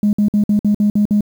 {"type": "tone bursts", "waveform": "sine", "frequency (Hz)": 207.7, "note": "G#3", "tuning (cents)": 0, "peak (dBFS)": -9, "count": 8, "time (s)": [0.03, 1.208], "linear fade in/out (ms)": 2, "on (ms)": 100, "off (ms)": 54, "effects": ["tanh soft clip ceiling -7 dBFS", "7-bit"]}